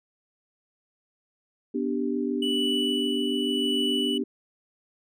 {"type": "chord", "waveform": "sine", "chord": "G major", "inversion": "first", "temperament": "equal", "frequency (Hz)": [246.9, 293.7, 392], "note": ["B3", "D4", "G4"], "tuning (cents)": [0, 0, 0], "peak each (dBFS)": [-28, -29, -30], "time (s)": [1.74, 4.24], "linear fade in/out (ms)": 10}
{"type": "tone with tremolo", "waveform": "triangle", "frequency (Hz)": 2960, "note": "F#7", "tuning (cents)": 0, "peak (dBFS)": -24, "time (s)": [2.42, 4.18], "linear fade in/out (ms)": 5, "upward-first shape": "sine", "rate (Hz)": 0.88, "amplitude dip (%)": 45}
{"effects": []}